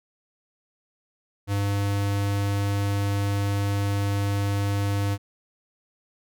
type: tone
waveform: square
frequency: 100.5 Hz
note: G2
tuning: 44 cents sharp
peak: -23 dBFS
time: 1.47-5.18 s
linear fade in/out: 50 ms
effects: none